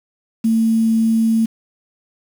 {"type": "tone with quantisation", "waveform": "sine", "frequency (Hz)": 224.6, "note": "A3", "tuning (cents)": 36, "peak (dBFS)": -12, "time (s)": [0.44, 1.46], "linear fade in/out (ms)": 10, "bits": 6, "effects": []}